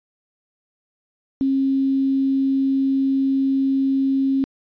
sine tone with quantisation, 270 Hz, C#4, 45 cents flat, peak -16 dBFS, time 1.41-4.44 s, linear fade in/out 0 ms, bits 7, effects resampled to 11025 Hz

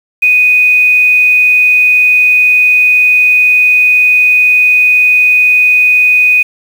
sine tone with quantisation, 2489 Hz, D#7, in tune, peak -4 dBFS, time 0.22-6.43 s, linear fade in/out 10 ms, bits 5, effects none

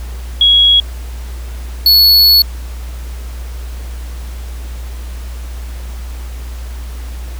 sine / square tone pair in turn, 3322 / 4401 Hz, G#7 / C#8, 0 / -13 cents, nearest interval perfect fourth, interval 487 cents, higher second, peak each -5 dBFS, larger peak neither, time 0.41-0.8 / 1.86-2.42 s, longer second, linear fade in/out 2 ms, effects added 60 Hz sine -22 dBFS peak until 7.39 s + pink hiss -37 dBFS RMS until 7.39 s

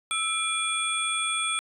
sine tone cluster, 1314 / 2384 / 3399 / 8610 Hz, E6 / D7 / G#7 / C9, -6 / +25 / +39 / +49 cents, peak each -30 dBFS, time 0.11-1.59 s, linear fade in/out 0 ms, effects tanh soft clip ceiling -14 dBFS

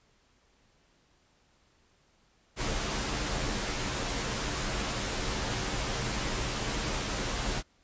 pink noise with comb filter, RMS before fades -32 dBFS, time 2.56-7.63 s, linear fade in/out 50 ms, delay 12 ms, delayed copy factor -0.6, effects pink hiss -67 dBFS RMS until 7.83 s + resampled to 16000 Hz

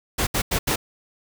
pink noise bursts at uneven times, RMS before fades -22 dBFS, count 4, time 0.18-0.27 / 0.34-0.42 / 0.51-0.59 / 0.67-0.76 s, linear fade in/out 10 ms, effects none

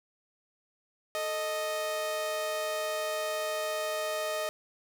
sawtooth tone pair together, 439.4 / 622 Hz, A4 / D#5, -2 / -1 cents, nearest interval tritone, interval 601 cents, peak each -36 / -27 dBFS, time 1.15-4.49 s, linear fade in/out 0 ms, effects 11-bit

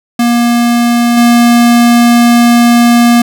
square tone with level steps, 237.6 Hz, A#3, 33 cents sharp, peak -7 / -4 dBFS, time 0.19-3.22 s, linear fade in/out 5 ms, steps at 1.17 s, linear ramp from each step 5 ms, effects none

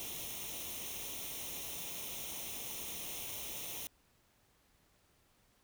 white noise with comb filter, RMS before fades -43 dBFS, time 0-3.87 s, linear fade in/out 0 ms, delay 0.32 ms, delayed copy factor +0.7, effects pink hiss -71 dBFS RMS until 5.63 s

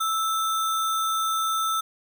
sine tone with sample-and-hold, 1318.5 Hz, E6, in tune, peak -22 dBFS, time 0-1.81 s, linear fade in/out 10 ms, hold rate 4900 Hz, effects none

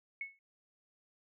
sine tone with exponential decay, 2200 Hz, C#7, 14 cents flat, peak -34 dBFS, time 0.21-0.39 s, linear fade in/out 2 ms, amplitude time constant 38 ms, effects none

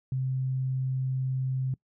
sine tone, 130.81 Hz, C3, in tune, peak -26 dBFS, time 0.12-1.74 s, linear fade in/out 2 ms, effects noise-tail reverb RT60 0.1 s tail -23 dB re dry

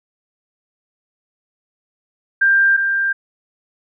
sine tone pair in turn, 1588 / 1588 Hz, G6 / G6, +22 / +22 cents, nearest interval unison, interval 0 cents, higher neither, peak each -10 / -15 dBFS, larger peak first, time 2.41-2.77 / 2.77-3.13 s, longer neither, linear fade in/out 10 ms, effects none

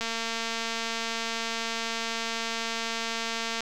click train, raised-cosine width 0.2 ms, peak -14 dBFS, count 821, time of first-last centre 0.01-3.606 s, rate 228 Hz, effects none

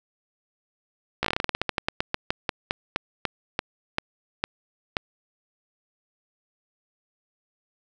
slowing click train, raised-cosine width 0.3 ms, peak -7 dBFS, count 26, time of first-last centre 1.23-4.968 s, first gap 15 ms, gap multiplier 1.16, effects none

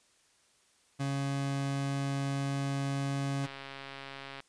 30% pulse tone, 138.59 Hz, C#3, in tune, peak -28 dBFS, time 0.99-3.47 s, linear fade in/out 20 ms
click train, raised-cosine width 0.3 ms, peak -27 dBFS, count 133, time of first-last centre 3.44-4.404 s, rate 137 Hz
effects white hiss -67 dBFS RMS until 4.48 s + resampled to 22050 Hz

